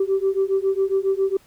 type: beating tone pair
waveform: sine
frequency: 383.9 / 391.2 Hz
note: G4 / G4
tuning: -36 / -4 cents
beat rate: 7.3 Hz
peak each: -20 dBFS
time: 0-1.37 s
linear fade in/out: 5 ms
effects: tanh soft clip ceiling -12 dBFS + pink hiss -55 dBFS RMS until 1.46 s